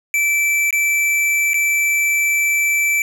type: tone with dropouts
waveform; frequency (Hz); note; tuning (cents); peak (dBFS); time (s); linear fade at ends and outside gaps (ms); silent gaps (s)
square; 2325; D7; -18; -15; 0.14-3.02; 1; 0.707-0.727 / 1.534-1.542
effects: none